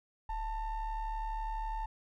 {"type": "ring-modulated tone", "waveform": "triangle", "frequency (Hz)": 460, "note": "A#4", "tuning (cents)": -23, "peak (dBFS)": -29, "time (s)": [0.29, 1.86], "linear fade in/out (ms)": 5, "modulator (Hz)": 424, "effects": []}